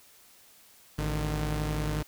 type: tone pair together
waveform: sawtooth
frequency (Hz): 54.11 / 151.3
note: A1 / D#3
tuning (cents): -28 / -48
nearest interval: octave + tritone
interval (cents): 1780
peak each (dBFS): -27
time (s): 0.98-2.03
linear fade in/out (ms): 10
effects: white hiss -57 dBFS RMS until 2.07 s